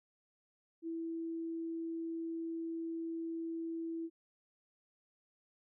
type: tone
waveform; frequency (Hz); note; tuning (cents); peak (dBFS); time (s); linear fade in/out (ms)
sine; 329.6; E4; 0; -37; 0.82-4.1; 50
effects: none